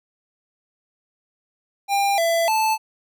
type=tone with pitch steps; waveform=square; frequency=799 / 669 / 876 Hz; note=G5 / E5 / A5; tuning=+33 / +25 / -8 cents; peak=-18 dBFS; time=1.88-2.78 s; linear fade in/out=50 ms; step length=300 ms; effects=none